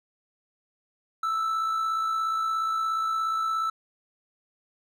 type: tone with amplitude modulation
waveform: triangle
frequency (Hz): 1318.5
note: E6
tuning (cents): 0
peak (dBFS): -21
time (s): 1.23-3.7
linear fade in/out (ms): 5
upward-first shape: sine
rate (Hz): 57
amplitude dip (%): 35
effects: none